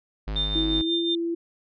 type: tone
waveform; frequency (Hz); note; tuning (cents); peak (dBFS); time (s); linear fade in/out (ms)
square; 51.91; G#1; 0; -28; 0.27-0.82; 10
type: tone with tremolo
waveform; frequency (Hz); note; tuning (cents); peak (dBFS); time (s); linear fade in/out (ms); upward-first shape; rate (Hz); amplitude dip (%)
sine; 3600; A7; +39; -22; 0.36-1.15; 2; triangle; 5.6; 65
type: tone with pitch glide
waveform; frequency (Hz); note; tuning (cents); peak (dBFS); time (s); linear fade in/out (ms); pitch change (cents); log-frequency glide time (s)
sine; 322.9 to 337; E4 to E4; -36 to +38; -24; 0.55-1.35; 10; +74; 0.83-0.92
effects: resampled to 11025 Hz